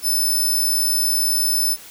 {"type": "tone", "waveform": "5% pulse", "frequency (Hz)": 5274, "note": "E8", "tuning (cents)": 0, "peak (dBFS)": -11, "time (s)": [0.02, 1.77], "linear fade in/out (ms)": 50, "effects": ["white hiss -41 dBFS RMS until 1.9 s"]}